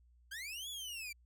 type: linear two-way sweep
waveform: sawtooth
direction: up then down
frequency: 1525 to 3464 to 2305 Hz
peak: -39 dBFS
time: 0.31-1.13 s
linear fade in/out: 10 ms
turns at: 0.69 s
effects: added 60 Hz sine -63 dBFS peak until 1.25 s